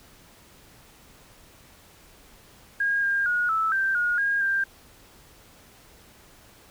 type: tone with pitch steps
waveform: sine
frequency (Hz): 1628 / 1607 / 1446 / 1312 / 1568 / 1438 / 1626 / 1586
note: G#6 / G6 / F#6 / E6 / G6 / F#6 / G#6 / G6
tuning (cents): -35 / +43 / -40 / -9 / 0 / -50 / -37 / +20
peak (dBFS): -21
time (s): 2.8-4.64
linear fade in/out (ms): 5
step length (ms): 230
effects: pink hiss -53 dBFS RMS until 6.7 s